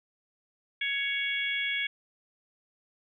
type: harmonic tone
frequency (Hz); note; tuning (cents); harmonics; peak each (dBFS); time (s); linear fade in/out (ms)
557; C#5; +8; 3 / 4 / 5 / 6; -35 / -30 / -39 / -34; 0.81-1.87; 5
effects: none